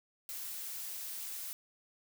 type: noise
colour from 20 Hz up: blue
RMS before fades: -42 dBFS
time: 0.29-1.53 s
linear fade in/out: 0 ms
effects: none